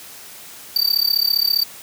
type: tone with amplitude modulation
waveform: square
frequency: 4622 Hz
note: D8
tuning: 28 cents flat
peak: -12 dBFS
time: 0.76-1.64 s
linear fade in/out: 2 ms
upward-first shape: sine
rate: 35 Hz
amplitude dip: 95%
effects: white hiss -39 dBFS RMS until 1.82 s + high-pass 80 Hz 12 dB/octave